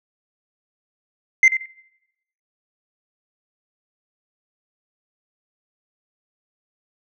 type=tone with echo; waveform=sine; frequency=2080 Hz; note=C7; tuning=11 cents flat; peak=-6 dBFS; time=1.43-1.48 s; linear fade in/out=2 ms; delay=89 ms; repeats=2; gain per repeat=-12 dB; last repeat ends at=1.658 s; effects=noise-tail reverb RT60 0.9 s tail -25 dB re dry + tanh soft clip ceiling -7 dBFS